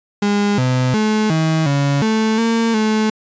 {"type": "tone with pitch steps", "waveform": "35% pulse", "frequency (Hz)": [204.2, 127.5, 215.2, 159.5, 141, 219.7, 228.5, 216.7], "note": ["G#3", "C3", "A3", "D#3", "C#3", "A3", "A#3", "A3"], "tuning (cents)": [-29, -44, -38, 43, 30, -2, -34, -26], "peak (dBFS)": -12, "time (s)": [0.22, 3.1], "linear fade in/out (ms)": 5, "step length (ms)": 360, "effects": ["resampled to 16000 Hz"]}